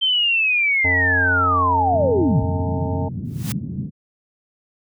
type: linear sweep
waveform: sine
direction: down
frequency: 3136 to 56 Hz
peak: -15 dBFS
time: 0.01-2.44 s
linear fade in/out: 20 ms
type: harmonic tone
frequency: 90.1 Hz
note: F#2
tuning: 45 cents flat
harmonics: 1 / 3 / 5 / 7 / 9 / 10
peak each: -23 / -28 / -30 / -31 / -33 / -33 dBFS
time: 0.84-3.09 s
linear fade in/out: 10 ms
type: band-pass noise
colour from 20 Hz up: pink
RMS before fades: -27 dBFS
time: 1.9-3.91 s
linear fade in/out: 50 ms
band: 110 to 210 Hz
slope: 24 dB/octave
type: noise with exponential growth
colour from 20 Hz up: white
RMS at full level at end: -27 dBFS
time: 3.25-3.52 s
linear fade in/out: 0 ms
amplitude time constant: 58 ms
effects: none